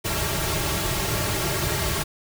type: noise with comb filter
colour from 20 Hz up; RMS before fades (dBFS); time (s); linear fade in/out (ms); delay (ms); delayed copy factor
pink; -25; 0.04-2.04; 20; 4; -0.85
effects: none